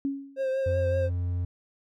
sine tone with exponential decay, 276.4 Hz, C#4, 5 cents flat, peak -23 dBFS, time 0.05-0.5 s, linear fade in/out 0 ms, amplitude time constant 96 ms
triangle tone with vibrato, 530 Hz, C5, 22 cents sharp, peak -23 dBFS, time 0.36-1.1 s, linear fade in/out 50 ms, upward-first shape triangle, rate 5.3 Hz, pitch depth 31 cents each way
triangle tone, 88.7 Hz, F2, 27 cents sharp, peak -24 dBFS, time 0.66-1.45 s, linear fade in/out 5 ms
effects none

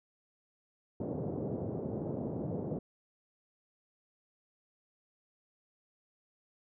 pink band-pass noise, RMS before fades -37 dBFS, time 1-2.79 s, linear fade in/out 5 ms, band 110 to 580 Hz, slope 24 dB/octave, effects none

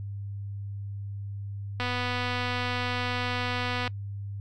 click train, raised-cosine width 0.3 ms, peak -15 dBFS, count 514, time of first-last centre 1.8-3.877 s, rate 247 Hz, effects noise-tail reverb RT60 0.1 s tail -24 dB re dry + added 100 Hz sine -33 dBFS peak until 4.4 s

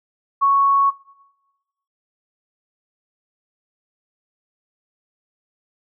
sine tone, 1108.7 Hz, C#6, in tune, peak -12 dBFS, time 0.41-0.91 s, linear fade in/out 20 ms, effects noise-tail reverb RT60 1.0 s tail -20 dB re dry

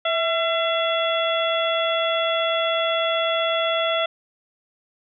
harmonic tone with a mistuned harmonic, 677 Hz, E5, 46 cents sharp, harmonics 1 / 2 / 3 / 4 / 5, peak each -22 / -26 / -30 / -31 / -26 dBFS, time 0.05-4.06 s, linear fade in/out 5 ms, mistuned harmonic 1, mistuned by -55 cents, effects none

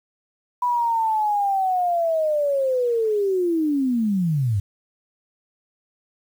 sine linear sweep, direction down, 988 to 93.6 Hz, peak -18 dBFS, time 0.62-4.6 s, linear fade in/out 5 ms, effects 8-bit

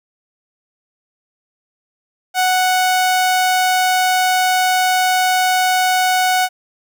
sawtooth tone, 740 Hz, F#5, in tune, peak -9 dBFS, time 2.34-6.49 s, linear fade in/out 50 ms, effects none

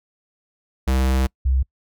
square / sine tone pair in turn, 65.41 / 65.41 Hz, C2 / C2, 0 / 0 cents, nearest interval unison, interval 0 cents, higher neither, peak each -17 / -15 dBFS, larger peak second, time 0.87-1.27 / 1.45-1.63 s, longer first, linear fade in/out 10 ms, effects noise-tail reverb RT60 0.1 s tail -26 dB re dry

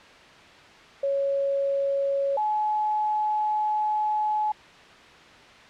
sine tone pair in turn, 554.4 / 851.3 Hz, C#5 / G#5, 0 / +43 cents, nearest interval perfect fifth, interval 743 cents, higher second, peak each -22 dBFS, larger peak neither, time 1.03-2.37 / 2.37-4.52 s, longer second, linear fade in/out 5 ms, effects white hiss -48 dBFS RMS until 5.69 s + low-pass 3000 Hz 12 dB/octave

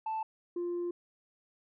sine tone pair in turn, 880 / 349.2 Hz, A5 / F4, 0 / 0 cents, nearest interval octave + major third, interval 1600 cents, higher first, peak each -30 / -30 dBFS, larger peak neither, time 0.06-0.23 / 0.56-0.91 s, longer second, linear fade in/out 5 ms, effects tanh soft clip ceiling -30 dBFS

